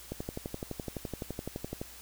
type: click train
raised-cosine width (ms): 2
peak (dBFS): -22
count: 21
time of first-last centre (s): 0.12-1.815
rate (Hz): 11.8
effects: added 60 Hz sine -57 dBFS peak until 2.01 s + white hiss -50 dBFS RMS until 2.01 s